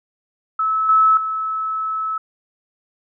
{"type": "tone with level steps", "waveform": "sine", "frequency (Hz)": 1300, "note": "E6", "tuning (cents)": -24, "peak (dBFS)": [-16, -10, -20], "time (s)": [0.59, 2.18], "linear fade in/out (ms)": 5, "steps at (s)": [0.89, 1.17], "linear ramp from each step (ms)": 2, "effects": []}